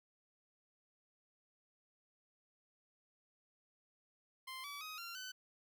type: tone with pitch steps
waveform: 15% pulse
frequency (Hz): 1045 / 1146.2 / 1257.2 / 1378.9 / 1512.4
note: C6 / D6 / D#6 / F6 / F#6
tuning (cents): -2 / -42 / +18 / -22 / +38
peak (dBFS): -39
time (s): 4.47-5.32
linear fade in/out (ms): 10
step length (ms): 170
effects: none